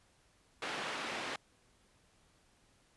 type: band-pass noise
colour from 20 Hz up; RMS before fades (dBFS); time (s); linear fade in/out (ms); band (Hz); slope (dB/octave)
white; -40; 0.62-1.36; 2; 210 to 2400; 12
effects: pink hiss -69 dBFS RMS until 2.96 s + resampled to 24000 Hz